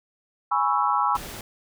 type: chord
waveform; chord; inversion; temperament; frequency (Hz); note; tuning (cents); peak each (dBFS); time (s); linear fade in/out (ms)
sine; C# minor seventh; second; equal; 830.6 / 987.8 / 1108.7 / 1318.5; G#5 / B5 / C#6 / E6; 0 / 0 / 0 / 0; -25; 0.51-1.17; 10
type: noise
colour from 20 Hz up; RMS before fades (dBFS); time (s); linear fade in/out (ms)
pink; -37; 1.15-1.41; 2
effects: none